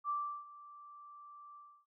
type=tone with ADSR envelope; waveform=sine; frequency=1170 Hz; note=D6; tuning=7 cents flat; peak=-32 dBFS; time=0.04-1.86 s; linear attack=53 ms; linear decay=350 ms; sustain=-19 dB; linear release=300 ms; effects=none